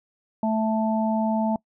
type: harmonic tone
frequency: 220 Hz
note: A3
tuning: in tune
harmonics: 1 / 3 / 4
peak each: -22 / -27 / -28 dBFS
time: 0.43-1.56 s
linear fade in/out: 2 ms
effects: noise-tail reverb RT60 0.1 s tail -24 dB re dry